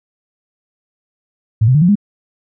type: tone with pitch steps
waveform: sine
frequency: 110 / 128.57 / 150.26 / 175.63 / 205.3 Hz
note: A2 / C3 / D3 / F3 / G#3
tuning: 0 / -30 / +40 / +10 / -20 cents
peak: -7 dBFS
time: 1.61-1.955 s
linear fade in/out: 10 ms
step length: 69 ms
effects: none